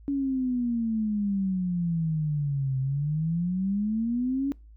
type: exponential two-way sweep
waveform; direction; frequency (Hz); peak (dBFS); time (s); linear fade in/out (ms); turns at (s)
sine; down then up; 283.3 to 130.81 to 283.3; -24; 0.08-4.52; 0; 2.79
effects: noise-tail reverb RT60 0.3 s tail -25 dB re dry + added 54 Hz sine -47 dBFS peak until 4.76 s